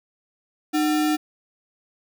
sine tone with sample-and-hold, 305.2 Hz, D#4, 33 cents flat, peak -18 dBFS, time 0.73-1.17 s, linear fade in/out 20 ms, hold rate 1050 Hz, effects none

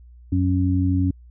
harmonic tone, 92 Hz, F#2, 9 cents flat, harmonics 1 / 2 / 3, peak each -19 / -28 / -21 dBFS, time 0.32-1.11 s, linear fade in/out 5 ms, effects added 60 Hz sine -43 dBFS peak until 1.3 s

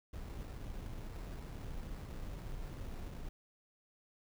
brown noise with sample-and-hold, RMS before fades -44 dBFS, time 0.13-3.29 s, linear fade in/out 5 ms, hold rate 3150 Hz, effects none

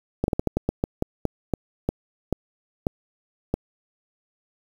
slowing click train, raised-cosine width 2 ms, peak -8 dBFS, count 15, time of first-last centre 0.24-3.54 s, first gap 41 ms, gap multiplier 1.24, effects 7-bit

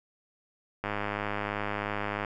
click train, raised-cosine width 0.5 ms, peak -16 dBFS, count 146, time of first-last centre 0.84-2.248 s, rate 103 Hz, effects none

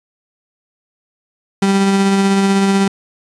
35% pulse tone with tremolo, 196 Hz, G3, in tune, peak -8 dBFS, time 1.62-2.88 s, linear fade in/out 5 ms, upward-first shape sine, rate 16 Hz, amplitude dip 25%, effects resampled to 22050 Hz

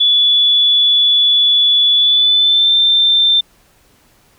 sine tone with pitch glide, 3434 to 3570 Hz, A7 to A7, -43 to +24 cents, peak -8 dBFS, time 0-3.41 s, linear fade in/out 10 ms, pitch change +67 cents, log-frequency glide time 1.93-2.75 s, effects pink hiss -52 dBFS RMS until 4.38 s

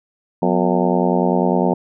harmonic tone with a mistuned harmonic, 90 Hz, F#2, 47 cents flat, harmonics 2 / 3 / 4 / 5 / 6 / 7 / 8 / 9 / 10, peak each -19 / -21 / -22 / -23 / -24 / -24 / -25 / -26 / -26 dBFS, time 0.42-1.74 s, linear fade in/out 5 ms, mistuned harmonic 3, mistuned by -140 cents, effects none

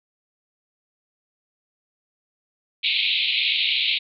white band-pass noise, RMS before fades -22 dBFS, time 2.83-3.99 s, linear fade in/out 20 ms, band 2200 to 4100 Hz, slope 96 dB/octave, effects none

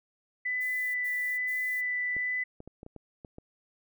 sine tone with vibrato, 1994 Hz, B6, 16 cents sharp, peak -28 dBFS, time 0.45-2.44 s, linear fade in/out 10 ms, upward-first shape sine, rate 1.1 Hz, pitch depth 9 cents each way
violet noise bursts, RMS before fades -48 dBFS, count 3, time 0.6-1.818 s, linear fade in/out 20 ms, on 350 ms, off 84 ms
clicks, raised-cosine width 2 ms, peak -31 dBFS, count 8, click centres 2.166 / 2.604 / 2.676 / 2.831 / 2.864 / 2.963 / 3.248 / 3.384 s
effects none

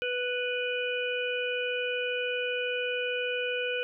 harmonic tone, 493.9 Hz, B4, in tune, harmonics 1 / 3 / 5 / 6, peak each -31 / -35 / -34 / -37 dBFS, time 0.02-3.83 s, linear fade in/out 0 ms, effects none

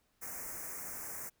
white band-stop noise, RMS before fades -43 dBFS, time 0.21-1.3 s, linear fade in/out 20 ms, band 2200 to 5800 Hz, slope 48 dB/octave, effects pink hiss -75 dBFS RMS until 1.4 s

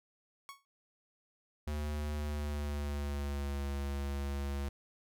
sawtooth tone with exponential decay, 1108.7 Hz, C#6, in tune, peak -38 dBFS, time 0.49-0.65 s, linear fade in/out 0 ms, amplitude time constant 33 ms
square tone with pitch glide, 74.6 to 70.01 Hz, D2 to C#2, +28 to +18 cents, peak -35 dBFS, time 1.67-4.69 s, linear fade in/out 5 ms, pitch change -110 cents, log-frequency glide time 2.16-3.65 s
effects none

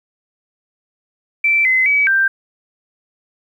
sine tone with pitch steps, 2334 / 2046 / 2281 / 1575 Hz, D7 / C7 / C#7 / G6, -11 / -39 / +49 / +8 cents, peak -11 dBFS, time 1.44-2.28 s, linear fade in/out 5 ms, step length 210 ms, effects 8-bit

